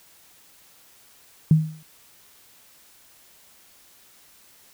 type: tone with exponential decay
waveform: sine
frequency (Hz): 157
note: D#3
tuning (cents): +16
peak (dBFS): -9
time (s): 1.51-1.83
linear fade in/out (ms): 2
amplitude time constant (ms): 68
effects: white hiss -54 dBFS RMS until 4.73 s